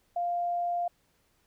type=tone; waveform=sine; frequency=698.5 Hz; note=F5; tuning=in tune; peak=-27 dBFS; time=0.16-0.88 s; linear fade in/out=5 ms; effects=pink hiss -70 dBFS RMS until 1.46 s